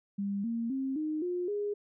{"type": "tone with pitch steps", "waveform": "sine", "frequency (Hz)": [200, 231.1, 267, 308.4, 356.4, 411.7], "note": ["G3", "A#3", "C4", "D#4", "F4", "G#4"], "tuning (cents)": [35, -15, 35, -15, 35, -15], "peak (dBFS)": -30, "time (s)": [0.18, 1.74], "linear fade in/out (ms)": 10, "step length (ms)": 260, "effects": []}